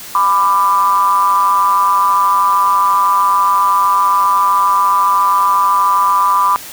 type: ring-modulated tone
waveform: triangle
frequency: 93.1 Hz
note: F#2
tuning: 11 cents sharp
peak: -4 dBFS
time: 0.15-6.56 s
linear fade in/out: 0 ms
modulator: 1090 Hz
effects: white hiss -31 dBFS RMS until 6.72 s